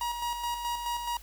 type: tone with tremolo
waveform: 45% pulse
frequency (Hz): 954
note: A#5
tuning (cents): +40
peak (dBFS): -29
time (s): 0.01-1.17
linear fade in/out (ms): 2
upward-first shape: square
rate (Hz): 4.7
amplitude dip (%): 45
effects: added 50 Hz sine -48 dBFS peak until 1.22 s + white hiss -54 dBFS RMS until 1.22 s